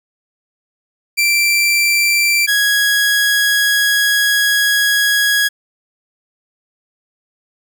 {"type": "tone pair in turn", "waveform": "sawtooth", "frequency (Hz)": [2349, 1661], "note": ["D7", "G#6"], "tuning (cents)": [0, 0], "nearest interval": "tritone", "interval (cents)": 600, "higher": "first", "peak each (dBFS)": -8, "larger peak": "neither", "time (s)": [[1.17, 2.47], [2.47, 5.49]], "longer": "second", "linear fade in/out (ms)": 20, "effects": []}